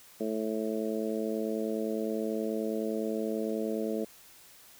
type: harmonic tone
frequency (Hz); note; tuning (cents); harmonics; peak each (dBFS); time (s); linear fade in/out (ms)
109.5; A2; -8; 2 / 3 / 4 / 5 / 6; -34 / -36 / -34 / -38 / -40; 0.2-4.05; 10
effects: white hiss -55 dBFS RMS until 4.79 s